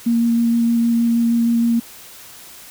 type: tone with vibrato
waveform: sine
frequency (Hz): 233.1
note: A#3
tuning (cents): 0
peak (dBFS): -13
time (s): 0.06-1.8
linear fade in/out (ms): 10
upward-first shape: square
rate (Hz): 6.4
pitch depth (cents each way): 8
effects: white hiss -40 dBFS RMS until 2.7 s